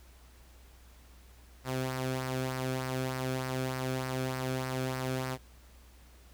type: tone with flanger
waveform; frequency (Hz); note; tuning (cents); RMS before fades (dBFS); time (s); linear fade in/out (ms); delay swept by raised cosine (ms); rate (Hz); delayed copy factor
sawtooth; 129.8; C3; -13; -34; 1.64-5.38; 50; 0.28 to 1.06; 3.3; -0.5
effects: added 61 Hz sine -54 dBFS peak until 6.33 s + pink hiss -61 dBFS RMS until 6.33 s